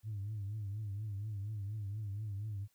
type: tone with vibrato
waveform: sine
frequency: 103.6 Hz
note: G#2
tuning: 4 cents flat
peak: -36 dBFS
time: 0.03-2.68 s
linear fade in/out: 50 ms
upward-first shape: triangle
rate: 4.2 Hz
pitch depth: 120 cents each way
effects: tanh soft clip ceiling -34 dBFS + white hiss -75 dBFS RMS until 2.74 s